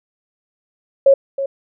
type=tone with echo; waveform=sine; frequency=548 Hz; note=C#5; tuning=20 cents flat; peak=-6 dBFS; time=1.06-1.14 s; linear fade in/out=5 ms; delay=320 ms; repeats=1; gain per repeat=-12 dB; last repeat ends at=1.46 s; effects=none